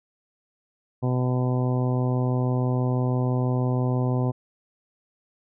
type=harmonic tone; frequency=126.1 Hz; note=B2; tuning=36 cents sharp; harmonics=1 / 2 / 3 / 4 / 5 / 6 / 7 / 8; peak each=-22 / -28 / -32 / -34 / -36 / -38 / -39 / -40 dBFS; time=1.02-4.32 s; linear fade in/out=20 ms; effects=none